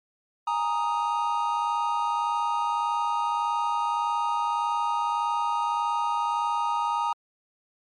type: chord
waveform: triangle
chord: Ab suspended second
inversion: none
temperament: equal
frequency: 830.6 / 932.3 / 1244.5 Hz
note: Ab5 / Bb5 / Eb6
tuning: 0 / 0 / 0 cents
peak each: -29 / -24 / -27 dBFS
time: 0.47-7.13 s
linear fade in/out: 5 ms
effects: MP3 48 kbps